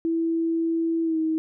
sine tone with pitch glide, 329.6 to 318.2 Hz, E4 to D#4, 0 to +39 cents, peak -21 dBFS, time 0.05-1.38 s, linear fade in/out 0 ms, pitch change -61 cents, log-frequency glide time 1.03-1.18 s, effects none

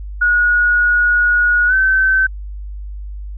sine tone with pitch glide, 1451 to 1537.3 Hz, F#6 to G6, -34 to -34 cents, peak -10 dBFS, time 0.21-2.27 s, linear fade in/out 10 ms, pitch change +100 cents, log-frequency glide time 1.67-1.74 s, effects added 50 Hz sine -25 dBFS peak until 3.37 s

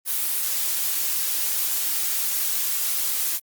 blue noise, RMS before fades -24 dBFS, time 0.05-3.4 s, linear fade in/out 50 ms, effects Opus 32 kbps

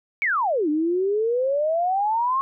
sine exponential two-way sweep, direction down then up, 2340 to 293.7 to 1097 Hz, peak -19 dBFS, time 0.22-2.41 s, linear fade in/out 0 ms, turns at 0.69 s, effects none

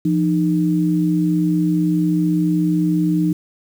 sine tone pair together, 171.57 / 307.3 Hz, F3 / D#4, -30 / -21 cents, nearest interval minor seventh, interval 1009 cents, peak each -17 dBFS, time 0.05-3.33 s, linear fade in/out 5 ms, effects 7-bit

